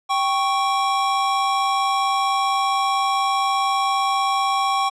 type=tone pair together; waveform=square; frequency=783 / 1107.3 Hz; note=G5 / C#6; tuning=-2 / -2 cents; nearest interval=tritone; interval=600 cents; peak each=-22 / -21 dBFS; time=0.09-4.9 s; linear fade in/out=20 ms; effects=low-pass 7000 Hz 12 dB/octave